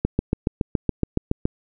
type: click train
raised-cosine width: 3 ms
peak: -6 dBFS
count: 11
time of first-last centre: 0.05-1.454 s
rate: 7.12 Hz
effects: none